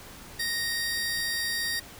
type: tone pair together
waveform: sawtooth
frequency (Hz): 1864.7 / 4699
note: A#6 / D8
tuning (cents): 0 / 0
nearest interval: octave + major third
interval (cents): 1600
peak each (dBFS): -26 / -29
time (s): 0.39-1.8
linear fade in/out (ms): 10
effects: pink hiss -46 dBFS RMS until 1.99 s